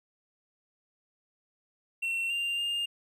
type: tone with pitch steps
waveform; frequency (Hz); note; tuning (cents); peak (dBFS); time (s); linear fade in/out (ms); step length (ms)
triangle; 2716 / 2788 / 2813; F7 / F7 / F7; -49 / -4 / +12; -27; 2.02-2.86; 10; 280
effects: none